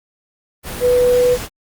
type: tone in noise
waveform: sine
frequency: 493.9 Hz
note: B4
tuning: in tune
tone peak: -10 dBFS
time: 0.8-1.38 s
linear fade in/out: 50 ms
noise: pink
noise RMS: -27 dBFS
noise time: 0.63-1.49 s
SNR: +14 dB
effects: Opus 32 kbps